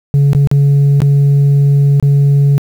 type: tone with dropouts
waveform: sine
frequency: 141.3 Hz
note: C#3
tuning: 34 cents sharp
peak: -3 dBFS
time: 0.14-2.58 s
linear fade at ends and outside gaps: 0 ms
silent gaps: 0.332-0.349 / 0.473-0.514 / 1.004-1.019 / 1.999-2.026 s
effects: tanh soft clip ceiling -5 dBFS + 7-bit